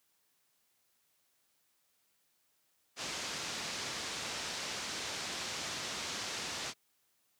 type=low-pass noise; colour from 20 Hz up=white; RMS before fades=-40 dBFS; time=2.96-6.74 s; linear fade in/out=50 ms; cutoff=6500 Hz; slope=24 dB/octave; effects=white hiss -75 dBFS RMS until 7.39 s + high-pass 80 Hz 12 dB/octave